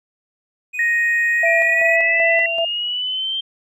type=tone; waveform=triangle; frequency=2489 Hz; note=D#7; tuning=in tune; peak=-23 dBFS; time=0.73-1.97 s; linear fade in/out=20 ms
type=tone with pitch glide; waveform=sine; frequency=1870 to 1992.7 Hz; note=A#6 to B6; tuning=+5 to +15 cents; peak=-15 dBFS; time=0.79-2.46 s; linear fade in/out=2 ms; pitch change=+110 cents; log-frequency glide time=1.31-2.15 s
type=tone with tremolo; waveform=sine; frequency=667 Hz; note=E5; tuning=20 cents sharp; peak=-17 dBFS; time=1.43-2.65 s; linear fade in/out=5 ms; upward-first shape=square; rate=2.6 Hz; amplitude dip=55%
type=exponential sweep; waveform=sine; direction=up; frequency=2364 to 3168 Hz; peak=-20 dBFS; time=1.45-3.41 s; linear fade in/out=10 ms
effects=none